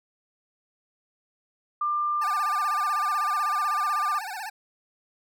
sine tone, 1193 Hz, D6, 27 cents sharp, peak -23 dBFS, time 1.81-4.19 s, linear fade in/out 5 ms
25% pulse tone with vibrato, 812 Hz, G#5, 39 cents flat, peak -29 dBFS, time 2.21-4.5 s, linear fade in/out 10 ms, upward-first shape sine, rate 16 Hz, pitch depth 180 cents each way
effects none

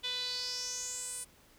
sawtooth tone with band-pass filter sweep, 497.3 Hz, B4, 12 cents sharp, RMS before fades -38 dBFS, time 0.03-1.25 s, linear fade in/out 20 ms, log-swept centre 3400 to 9500 Hz, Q 6.2, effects pink hiss -62 dBFS RMS until 1.58 s

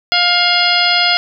harmonic tone with a mistuned harmonic, 706 Hz, F5, 19 cents sharp, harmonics 1 / 2 / 3 / 4 / 5 / 6 / 7, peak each -18 / -18 / -18 / -18 / -18 / -18 / -18 dBFS, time 0.12-1.17 s, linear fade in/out 0 ms, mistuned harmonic 5, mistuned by -88 cents, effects none

